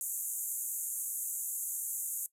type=band-pass noise; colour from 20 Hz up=white; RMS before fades=-37 dBFS; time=0.01-2.26 s; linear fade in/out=0 ms; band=6600 to 14000 Hz; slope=96 dB/octave; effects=noise-tail reverb RT60 0.1 s tail -18 dB re dry